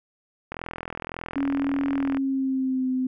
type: click train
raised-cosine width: 0.5 ms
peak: -17 dBFS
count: 70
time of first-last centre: 0.52-2.171 s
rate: 41.8 Hz
type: tone with pitch glide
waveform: sine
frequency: 277.2 to 257.1 Hz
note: C#4 to C4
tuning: 0 to -30 cents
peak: -22 dBFS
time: 1.36-3.07 s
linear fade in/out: 5 ms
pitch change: -130 cents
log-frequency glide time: 1.91-2.89 s
effects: none